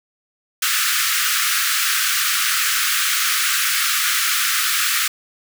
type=high-pass noise; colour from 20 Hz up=pink; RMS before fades=-19 dBFS; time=0.62-5.08 s; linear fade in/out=5 ms; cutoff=1200 Hz; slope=96 dB/octave; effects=none